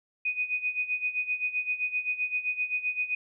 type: tone with tremolo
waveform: sine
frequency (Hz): 2489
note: D#7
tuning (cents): 0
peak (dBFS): -24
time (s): 0.25-3.15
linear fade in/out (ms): 5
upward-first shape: sine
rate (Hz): 7.7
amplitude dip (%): 80
effects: none